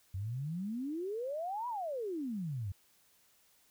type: exponential two-way sweep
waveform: sine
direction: up then down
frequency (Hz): 90.1 to 1000 to 90.1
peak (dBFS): -35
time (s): 0.14-2.72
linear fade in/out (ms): 5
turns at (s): 1.68
effects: white hiss -68 dBFS RMS until 3.7 s